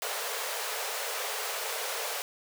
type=high-pass noise; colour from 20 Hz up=pink; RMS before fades=-34 dBFS; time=0.02-2.22 s; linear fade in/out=0 ms; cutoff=420 Hz; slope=96 dB/octave; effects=none